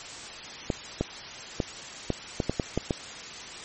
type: clicks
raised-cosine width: 2 ms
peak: -11 dBFS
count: 9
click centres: 0.702 / 1.01 / 1.602 / 2.103 / 2.402 / 2.496 / 2.598 / 2.776 / 2.908 s
effects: white hiss -40 dBFS RMS until 3.64 s + MP3 32 kbps